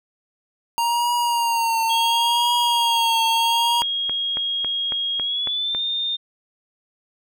square tone with vibrato, 932.3 Hz, A#5, in tune, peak -19 dBFS, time 0.78-3.82 s, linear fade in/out 0 ms, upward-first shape triangle, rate 0.71 Hz, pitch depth 55 cents each way
sine tone with pitch glide, 3272 to 3631 Hz, G#7 to A#7, -26 to -46 cents, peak -21 dBFS, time 1.89-6.17 s, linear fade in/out 20 ms, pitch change +180 cents, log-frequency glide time 5.19-5.82 s
click train, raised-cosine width 0.5 ms, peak -16 dBFS, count 8, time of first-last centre 3.82-5.748 s, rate 3.63 Hz
effects none

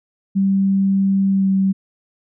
sine tone with pitch glide, 194.7 to 192.69 Hz, G3 to G3, -12 to -29 cents, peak -13 dBFS, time 0.35-1.73 s, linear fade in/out 20 ms, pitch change -17 cents, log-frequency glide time 1.3-1.49 s, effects none

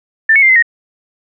sine tone with pitch steps, 1780 / 2207 / 2100 / 2054 / 1871 Hz, A6 / C#7 / C7 / C7 / A#6, +20 / -8 / +6 / -33 / +6 cents, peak -5 dBFS, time 0.29-0.625 s, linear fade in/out 5 ms, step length 67 ms, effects none

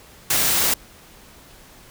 white noise, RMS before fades -19 dBFS, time 0.3-0.74 s, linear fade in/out 5 ms, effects pink hiss -47 dBFS RMS until 1.9 s

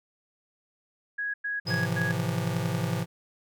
sine tone bursts, 1661.2 Hz, G#6, in tune, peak -28 dBFS, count 4, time 1.18-2.12 s, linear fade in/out 10 ms, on 160 ms, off 100 ms
square chord, F major seventh, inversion first, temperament just, 109.13 / 130.96 / 163.7 / 174.61 Hz, A2 / C3 / E3 / F3, -14 / +2 / -12 / 0 cents, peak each -33 dBFS, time 1.65-3.06 s, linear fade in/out 50 ms
sine tone with exponential decay, 5030 Hz, D#8, 18 cents sharp, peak -30 dBFS, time 1.67-2.04 s, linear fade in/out 1 ms, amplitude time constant 80 ms
effects none

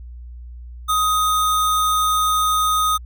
sine tone with sample-and-hold, 1254 Hz, D#6, 13 cents sharp, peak -15 dBFS, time 0.88-2.98 s, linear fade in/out 20 ms, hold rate 4900 Hz, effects added 60 Hz sine -33 dBFS peak until 3.05 s

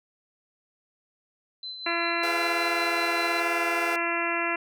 sine tone with tremolo, 4050 Hz, B7, 43 cents sharp, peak -33 dBFS, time 1.63-3.4 s, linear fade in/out 2 ms, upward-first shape sine, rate 5.2 Hz, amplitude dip 45%
harmonic tone, 339.8 Hz, F4, 47 cents flat, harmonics 1 / 2 / 3 / 4 / 5 / 6 / 7 / 8, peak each -33 / -33 / -33 / -33 / -33 / -33 / -33 / -33 dBFS, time 1.86-4.56 s, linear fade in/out 5 ms
20% pulse chord, F diminished, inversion first, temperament just, 419.1 / 502.9 / 698.5 Hz, Ab4 / Cb5 / F5, +16 / +31 / 0 cents, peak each -32 / -32 / -28 dBFS, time 2.23-3.96 s, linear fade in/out 2 ms
effects none

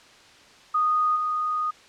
sine tone with level steps, 1238 Hz, D#6, 9 cents flat, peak -19 / -23 dBFS, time 0.74-1.71 s, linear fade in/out 10 ms, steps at 1.15 s, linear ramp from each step 20 ms, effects white hiss -51 dBFS RMS until 1.88 s + low-pass 5000 Hz 12 dB/octave

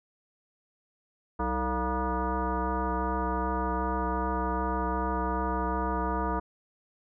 sine tone with frequency modulation, 446.9 Hz, A4, 27 cents sharp, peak -26 dBFS, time 1.39-6.4 s, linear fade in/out 10 ms, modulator 255 Hz, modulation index 3.1, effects none

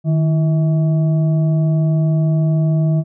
sine tone with frequency modulation, 155.56 Hz, D#3, in tune, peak -12 dBFS, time 0.04-3.04 s, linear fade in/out 50 ms, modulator 490 Hz, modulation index 0.34, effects none

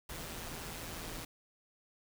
pink noise with amplitude modulation, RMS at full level -41 dBFS, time 0.09-1.25 s, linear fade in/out 5 ms, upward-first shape sine, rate 165 Hz, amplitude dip 55%, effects none

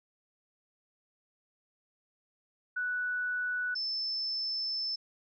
sine tone pair in turn, 1480 / 5274 Hz, F#6 / E8, 0 / 0 cents, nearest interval octave + minor seventh, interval 2200 cents, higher second, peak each -30 / -31 dBFS, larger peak first, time 2.76-3.75 / 3.75-4.96 s, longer second, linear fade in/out 10 ms, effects none

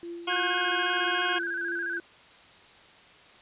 sine tone with tremolo, 342.5 Hz, F4, 34 cents flat, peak -34 dBFS, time 0.03-2 s, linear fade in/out 0 ms, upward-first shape triangle, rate 3.1 Hz, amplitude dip 60%
harmonic tone, 360 Hz, F#4, 47 cents flat, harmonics 1 / 2 / 3 / 4 / 6 / 7 / 8 / 9, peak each -36 / -34 / -32 / -36 / -38 / -37 / -35 / -33 dBFS, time 0.27-1.39 s, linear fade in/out 10 ms
sine tone with vibrato, 1568 Hz, G6, in tune, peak -29 dBFS, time 0.29-2 s, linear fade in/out 20 ms, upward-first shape square, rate 14 Hz, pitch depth 62 cents each way
effects white hiss -53 dBFS RMS until 3.41 s + resampled to 8000 Hz

